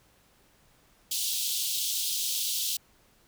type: high-pass noise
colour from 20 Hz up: pink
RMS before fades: -30 dBFS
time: 1.11-2.77 s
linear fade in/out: 5 ms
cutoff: 3100 Hz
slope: 48 dB/octave
effects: pink hiss -63 dBFS RMS until 3.27 s